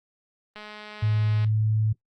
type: click train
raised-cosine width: 0.3 ms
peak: -25 dBFS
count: 188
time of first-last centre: 0.56-1.446 s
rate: 211 Hz
type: tone with pitch glide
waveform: sine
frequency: 107.9 to 108.71 Hz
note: A2 to A2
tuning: -33 to -20 cents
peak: -20 dBFS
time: 1.02-1.93 s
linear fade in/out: 10 ms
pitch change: +13 cents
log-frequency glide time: 1.34-1.77 s
effects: noise-tail reverb RT60 0.1 s tail -21 dB re dry + Opus 32 kbps